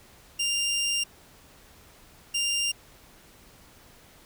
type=tone bursts at uneven times; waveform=20% pulse; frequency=2794 Hz; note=F7; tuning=in tune; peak=-20 dBFS; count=2; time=0.39-1.04 / 2.34-2.72 s; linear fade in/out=10 ms; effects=pink hiss -54 dBFS RMS until 4.25 s